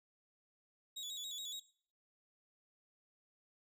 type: tone with vibrato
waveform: 30% pulse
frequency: 3612 Hz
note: A7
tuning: 45 cents sharp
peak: -40 dBFS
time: 0.96-1.6 s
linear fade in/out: 10 ms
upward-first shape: square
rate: 7.1 Hz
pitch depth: 85 cents each way
effects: noise-tail reverb RT60 0.5 s tail -18 dB re dry